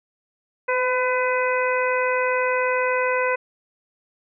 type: harmonic tone with a mistuned harmonic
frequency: 503 Hz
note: B4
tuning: 32 cents sharp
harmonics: 1 / 2 / 3 / 4 / 5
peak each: -22 / -25 / -27 / -28 / -29 dBFS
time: 0.68-3.36 s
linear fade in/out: 10 ms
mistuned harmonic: 1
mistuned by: +17 cents
effects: none